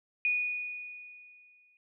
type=tone with exponential decay; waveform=sine; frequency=2465 Hz; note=D#7; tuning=17 cents flat; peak=-24 dBFS; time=0.25-1.77 s; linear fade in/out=1 ms; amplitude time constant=330 ms; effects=none